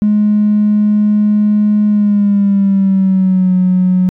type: tone with pitch glide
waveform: triangle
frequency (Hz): 209.5 to 183.44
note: G#3 to F#3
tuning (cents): +15 to -15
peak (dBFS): -4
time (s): 0.02-4.09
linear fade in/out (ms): 0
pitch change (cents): -230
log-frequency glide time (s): 1.87-3.54
effects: tanh soft clip ceiling -5 dBFS